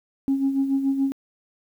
sine tone with tremolo, 272.3 Hz, C#4, 31 cents flat, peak -16 dBFS, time 0.28-1.12 s, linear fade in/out 0 ms, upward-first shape sine, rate 7 Hz, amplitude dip 60%, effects tanh soft clip ceiling -14 dBFS + 9-bit

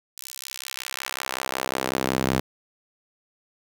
sawtooth tone with high-pass filter sweep, 65.41 Hz, C2, in tune, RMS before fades -29 dBFS, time 0.17-2.4 s, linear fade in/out 5 ms, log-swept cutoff 7200 to 150 Hz, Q 0.77, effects 8-bit

